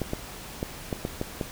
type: clicks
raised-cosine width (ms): 2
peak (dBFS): -14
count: 7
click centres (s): 0.017 / 0.134 / 0.629 / 0.928 / 1.051 / 1.214 / 1.412
effects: pink hiss -41 dBFS RMS until 1.51 s